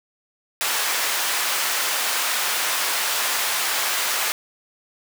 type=high-pass noise; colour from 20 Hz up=pink; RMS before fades=-23 dBFS; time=0.61-4.32 s; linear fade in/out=0 ms; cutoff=1000 Hz; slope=12 dB/octave; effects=none